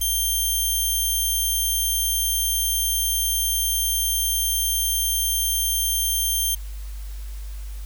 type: tone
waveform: 5% pulse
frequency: 3170 Hz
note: G7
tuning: 19 cents sharp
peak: -12 dBFS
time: 0.01-6.55 s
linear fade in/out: 5 ms
effects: added 50 Hz sine -30 dBFS peak until 7.85 s + white hiss -48 dBFS RMS until 7.85 s